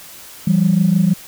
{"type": "tone pair together", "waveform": "sine", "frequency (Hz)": [168.6, 194.79], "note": ["E3", "G3"], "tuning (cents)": [39, -11], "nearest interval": "major second", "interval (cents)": 250, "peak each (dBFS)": -13, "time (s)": [0.47, 1.14], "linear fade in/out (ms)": 5, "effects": ["tanh soft clip ceiling -4 dBFS", "white hiss -38 dBFS RMS until 1.27 s"]}